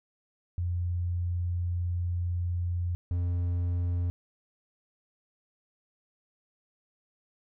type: tone pair in turn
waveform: sine / triangle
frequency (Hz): 87.8 / 87.8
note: F2 / F2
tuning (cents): +10 / +10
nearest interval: unison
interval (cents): 0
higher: neither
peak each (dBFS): -27 / -24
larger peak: second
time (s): 0.58-2.95 / 3.11-4.1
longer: first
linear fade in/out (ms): 0
effects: none